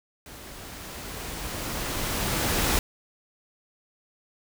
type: noise with level ramp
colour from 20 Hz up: pink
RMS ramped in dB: -44 to -23 dBFS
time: 0.26-2.79 s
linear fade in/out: 2 ms
effects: none